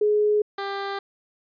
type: tone pair in turn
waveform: sine / 15% pulse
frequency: 420 / 396.4 Hz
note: G#4 / G4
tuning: +19 / +19 cents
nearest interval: minor second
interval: 100 cents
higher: first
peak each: -17 / -21 dBFS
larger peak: first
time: 0.01-0.42 / 0.58-0.99 s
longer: neither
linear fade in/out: 5 ms
effects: resampled to 11025 Hz